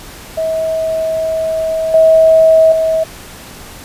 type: tone with level steps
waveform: sine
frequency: 643 Hz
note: E5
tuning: 43 cents flat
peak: -13 / -4 / -10 dBFS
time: 0.37-3.04 s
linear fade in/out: 10 ms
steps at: 1.94 / 2.72 s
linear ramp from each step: 2 ms
effects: pink hiss -33 dBFS RMS until 3.84 s + resampled to 32000 Hz